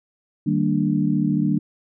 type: chord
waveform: sine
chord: Eb major seventh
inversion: none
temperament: equal with one note detuned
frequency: 155.56 / 196 / 230.1 / 293.7 Hz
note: Eb3 / G3 / Bb3 / D4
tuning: 0 / 0 / -22 / 0 cents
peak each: -23 / -22 / -24 / -23 dBFS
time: 0.46-1.59 s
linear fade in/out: 10 ms
effects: none